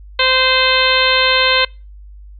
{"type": "harmonic tone", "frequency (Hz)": 518, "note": "C5", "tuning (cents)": -17, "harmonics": [1, 2, 3, 4, 5, 6, 7, 8], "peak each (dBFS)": [-19, -19, -19, -19, -19, -19, -19, -19], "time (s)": [0.19, 1.65], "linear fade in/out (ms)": 5, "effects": ["noise-tail reverb RT60 0.3 s tail -26 dB re dry", "added 50 Hz sine -34 dBFS peak until 2.39 s"]}